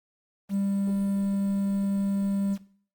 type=tone with quantisation; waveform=triangle; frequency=198 Hz; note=G3; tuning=18 cents sharp; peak=-22 dBFS; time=0.49-2.58 s; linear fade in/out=50 ms; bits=8; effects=noise-tail reverb RT60 0.5 s tail -17 dB re dry + Opus 24 kbps